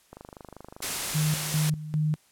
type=click train; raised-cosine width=1 ms; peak=-28 dBFS; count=19; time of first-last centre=0.13-0.844 s; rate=25.2 Hz
type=noise; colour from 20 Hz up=white; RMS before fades=-30 dBFS; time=0.82-1.7 s; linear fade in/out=5 ms
type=tone with tremolo; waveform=sine; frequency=153.3 Hz; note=D#3; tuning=25 cents flat; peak=-22 dBFS; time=1.14-2.16 s; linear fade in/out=20 ms; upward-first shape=square; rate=2.5 Hz; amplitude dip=75%
effects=white hiss -62 dBFS RMS until 2.31 s + low-pass 12000 Hz 12 dB/octave